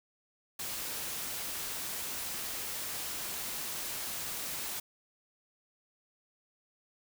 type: noise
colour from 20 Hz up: white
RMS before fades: -38 dBFS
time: 0.59-4.8 s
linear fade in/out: 5 ms
effects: none